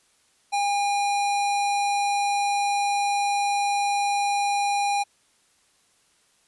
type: tone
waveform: square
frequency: 810 Hz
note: G#5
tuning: 43 cents flat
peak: -22 dBFS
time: 0.52-5.04 s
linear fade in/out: 20 ms
effects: white hiss -63 dBFS RMS until 6.47 s + resampled to 24000 Hz